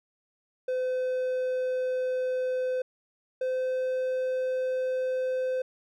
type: tone pair in turn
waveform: triangle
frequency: 510 / 513.8 Hz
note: C5 / C5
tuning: -44 / -32 cents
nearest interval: unison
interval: 12 cents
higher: second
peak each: -24 dBFS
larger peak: neither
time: 0.68-2.82 / 3.41-5.62 s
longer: second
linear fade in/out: 5 ms
effects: none